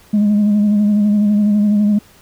sine tone with vibrato, 207.7 Hz, G#3, in tune, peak -8 dBFS, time 0.13-1.99 s, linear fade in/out 10 ms, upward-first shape sine, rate 12 Hz, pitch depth 34 cents each way, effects tanh soft clip ceiling -8 dBFS + pink hiss -47 dBFS RMS until 2.21 s

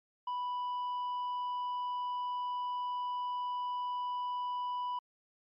triangle tone with tanh clipping, 987.8 Hz, B5, in tune, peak -34 dBFS, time 0.27-4.99 s, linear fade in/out 5 ms, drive 8 dB, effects MP3 64 kbps

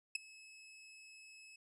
sawtooth tone with ADSR envelope, 2587 Hz, E7, 33 cents flat, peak -28 dBFS, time 0.15-1.56 s, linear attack 5 ms, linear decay 10 ms, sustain -24 dB, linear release 4 ms, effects resampled to 24000 Hz

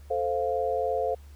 sine chord, F major, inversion first, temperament equal, 440 / 523.3 / 698.5 Hz, A4 / C5 / F5, 0 / 0 / 0 cents, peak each -30 / -28 / -29 dBFS, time 0.1-1.15 s, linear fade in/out 10 ms, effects added 72 Hz sine -45 dBFS peak until 1.35 s + pink hiss -60 dBFS RMS until 1.35 s

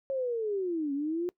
sine linear two-way sweep, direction down then up, 548 to 274 to 360.4 Hz, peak -28 dBFS, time 0.1-1.29 s, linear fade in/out 0 ms, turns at 0.93 s, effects noise-tail reverb RT60 0.1 s tail -22 dB re dry

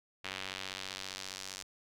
sawtooth tone with band-pass filter sweep, 95.1 Hz, F#2, 48 cents sharp, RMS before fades -43 dBFS, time 0.24-1.63 s, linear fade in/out 10 ms, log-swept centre 2800 to 6000 Hz, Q 1.3, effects none

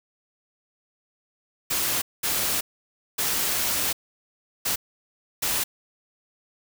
white noise bursts at uneven times, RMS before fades -25 dBFS, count 5, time 1.7-2.02 / 2.23-2.61 / 3.18-3.93 / 4.65-4.76 / 5.42-5.64 s, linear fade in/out 10 ms, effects none

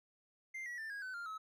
triangle tone with pitch steps, 2093 / 1930.4 / 1780.4 / 1642.1 / 1514.6 / 1396.9 / 1288.4 Hz, C7 / B6 / A6 / G#6 / F#6 / F6 / E6, 0 / -40 / +20 / -20 / +40 / 0 / -40 cents, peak -40 dBFS, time 0.54-1.38 s, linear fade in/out 10 ms, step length 120 ms, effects none

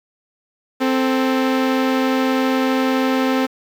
sawtooth tone pair together, 261.6 / 440 Hz, C4 / A4, 0 / 0 cents, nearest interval major sixth, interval 900 cents, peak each -12 / -20 dBFS, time 0.8-3.47 s, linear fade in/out 20 ms, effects low-pass 4000 Hz 12 dB/octave + 7-bit

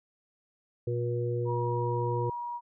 harmonic tone, 120 Hz, B2, 49 cents flat, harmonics 1 / 3 / 4, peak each -30 / -34 / -33 dBFS, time 0.87-2.3 s, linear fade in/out 5 ms
sine tone, 957 Hz, A#5, 45 cents sharp, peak -33 dBFS, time 1.45-2.61 s, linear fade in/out 50 ms
effects none

